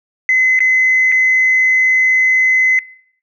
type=tone with dropouts; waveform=sine; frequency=2039 Hz; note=C7; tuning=45 cents flat; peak=-8 dBFS; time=0.29-2.79 s; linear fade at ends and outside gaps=1 ms; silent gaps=0.591-0.604 / 1.118-1.122 s; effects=noise-tail reverb RT60 0.7 s tail -23 dB re dry + tanh soft clip ceiling -4 dBFS